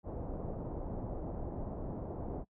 pink low-pass noise, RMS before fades -40 dBFS, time 0.03-2.45 s, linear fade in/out 50 ms, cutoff 760 Hz, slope 24 dB/octave, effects noise-tail reverb RT60 0.1 s tail -24 dB re dry

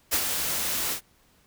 white noise with ADSR envelope, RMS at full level -22 dBFS, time 0.11-1.01 s, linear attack 26 ms, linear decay 66 ms, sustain -6 dB, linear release 94 ms, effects pink hiss -62 dBFS RMS until 1.46 s

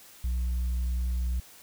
sine tone, 61.4 Hz, B1, 9 cents flat, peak -23 dBFS, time 0.24-1.4 s, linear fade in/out 5 ms, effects tanh soft clip ceiling -25 dBFS + white hiss -52 dBFS RMS until 1.62 s

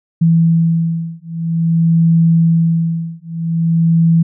sine beating tone pair, 165.2 / 165.7 Hz, E3 / E3, +4 / +9 cents, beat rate 0.5 Hz, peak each -13 dBFS, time 0.21-4.23 s, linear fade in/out 10 ms, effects none

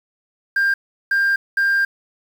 sine tone bursts at uneven times, 1595 Hz, G6, 30 cents sharp, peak -12 dBFS, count 3, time 0.56-0.74 / 1.11-1.36 / 1.57-1.85 s, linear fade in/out 5 ms, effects tanh soft clip ceiling -13 dBFS + 7-bit

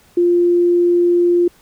sine tone, 349.2 Hz, F4, in tune, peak -10 dBFS, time 0.17-1.48 s, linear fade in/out 5 ms, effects pink hiss -51 dBFS RMS until 1.61 s

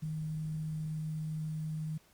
sine tone with quantisation, 156 Hz, D#3, 5 cents sharp, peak -34 dBFS, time 0.02-1.98 s, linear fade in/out 10 ms, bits 10, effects pink hiss -65 dBFS RMS until 2.13 s + Opus 48 kbps

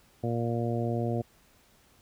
harmonic tone, 117.5 Hz, A#2, 14 cents sharp, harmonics 1 / 2 / 3 / 4 / 5 / 6, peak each -30 / -33 / -35 / -36 / -37 / -38 dBFS, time 0.23-1.22 s, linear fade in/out 10 ms, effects pink hiss -62 dBFS RMS until 2.01 s

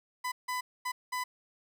30% pulse tone bursts at uneven times, 1001 Hz, B5, 23 cents sharp, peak -29 dBFS, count 4, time 0.24-0.32 / 0.48-0.61 / 0.85-0.92 / 1.12-1.24 s, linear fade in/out 10 ms, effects none

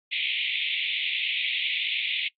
pink band-pass noise, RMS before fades -28 dBFS, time 0.11-2.29 s, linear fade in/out 20 ms, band 2100 to 3700 Hz, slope 96 dB/octave, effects noise-tail reverb RT60 0.1 s tail -22 dB re dry + AAC 64 kbps

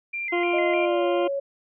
sine tone with vibrato, 2217 Hz, C#7, in tune, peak -27 dBFS, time 0.13-0.86 s, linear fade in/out 10 ms, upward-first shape square, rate 3.3 Hz, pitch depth 120 cents each way
harmonic tone, 349.2 Hz, F4, in tune, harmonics 1 / 2 / 3 / 4 / 6 / 7 / 8 / 9, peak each -23 / -28 / -33 / -39 / -43 / -40 / -41 / -42 dBFS, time 0.32-1.28 s, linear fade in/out 10 ms
sine tone with pitch glide, 620 to 555.6 Hz, D#5 to C#5, -6 to +4 cents, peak -24 dBFS, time 0.53-1.4 s, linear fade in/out 10 ms, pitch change -190 cents, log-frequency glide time 0.8-1.07 s
effects none

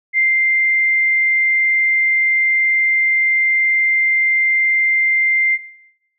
sine tone, 2093 Hz, C7, in tune, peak -11 dBFS, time 0.13-5.59 s, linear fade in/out 50 ms, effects noise-tail reverb RT60 0.8 s tail -17 dB re dry

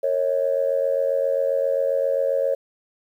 sine tone with amplitude modulation, 548 Hz, C#5, 20 cents flat, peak -14 dBFS, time 0.03-2.55 s, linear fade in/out 10 ms, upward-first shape sine, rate 87.5 Hz, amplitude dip 90%, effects tanh soft clip ceiling -10 dBFS + 9-bit

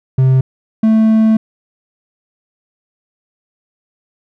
triangle tone pair in turn, 131 / 220.3 Hz, C3 / A3, +2 / +2 cents, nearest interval major sixth, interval 900 cents, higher second, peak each -5 dBFS, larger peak neither, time 0.18-0.41 / 0.83-1.37 s, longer second, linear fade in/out 5 ms, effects none

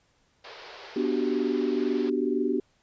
pink band-pass noise, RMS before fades -45 dBFS, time 0.44-2.1 s, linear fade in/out 5 ms, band 390 to 5100 Hz, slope 48 dB/octave
sine chord, G major seventh, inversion first, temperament equal, 246.9 / 293.7 / 370 / 392 Hz, B3 / D4 / F#4 / G4, 0 / 0 / 0 / 0 cents, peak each -29 dBFS, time 0.96-2.6 s, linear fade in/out 5 ms
effects pink hiss -67 dBFS RMS until 2.82 s + resampled to 16000 Hz

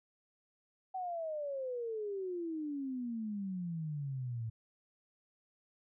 sine exponential sweep, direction down, 762 to 110 Hz, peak -36 dBFS, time 0.94-4.5 s, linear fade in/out 10 ms, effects none

